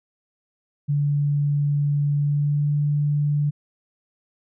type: tone with pitch glide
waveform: sine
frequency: 144.7 to 146.55 Hz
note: D3 to D3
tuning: -25 to -3 cents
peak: -18 dBFS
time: 0.88-3.51 s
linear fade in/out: 20 ms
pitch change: +22 cents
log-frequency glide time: 2.16-2.72 s
effects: none